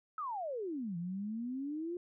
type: exponential two-way sweep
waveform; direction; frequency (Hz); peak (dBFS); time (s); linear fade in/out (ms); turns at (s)
sine; down then up; 1318.5 to 166.9 to 358.9; -36; 0.18-1.97; 2; 0.97
effects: none